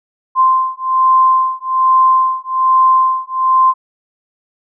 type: beating tone pair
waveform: sine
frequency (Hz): 1042 / 1043.2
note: C6 / C6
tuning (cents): -7 / -5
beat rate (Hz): 1.2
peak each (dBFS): -12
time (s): 0.35-3.74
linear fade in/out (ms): 50
effects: none